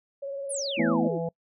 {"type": "tone with vibrato", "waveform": "sine", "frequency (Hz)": 554.4, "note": "C#5", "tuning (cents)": 0, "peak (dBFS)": -31, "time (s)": [0.22, 0.95], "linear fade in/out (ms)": 10, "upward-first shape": "triangle", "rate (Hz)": 19, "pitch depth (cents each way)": 33}
{"type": "exponential sweep", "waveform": "sine", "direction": "down", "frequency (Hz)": [10780, 294], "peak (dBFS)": -30, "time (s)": [0.49, 1.19], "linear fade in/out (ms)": 20}
{"type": "chord", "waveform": "sine", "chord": "A suspended second", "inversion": "none", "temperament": "equal", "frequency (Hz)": [220, 246.9, 329.6], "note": ["A3", "B3", "E4"], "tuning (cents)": [0, 0, 0], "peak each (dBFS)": -27, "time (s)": [0.77, 1.09], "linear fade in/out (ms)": 20}
{"type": "harmonic tone", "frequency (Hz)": 166.9, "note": "E3", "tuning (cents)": 22, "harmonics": [1, 3, 4, 5], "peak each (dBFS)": [-31, -30, -36, -40], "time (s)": [0.79, 1.29], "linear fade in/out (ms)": 5}
{"effects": ["noise-tail reverb RT60 0.1 s tail -26 dB re dry"]}